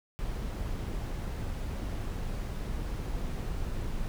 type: noise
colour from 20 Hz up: brown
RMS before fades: -34 dBFS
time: 0.19-4.08 s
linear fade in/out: 0 ms
effects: none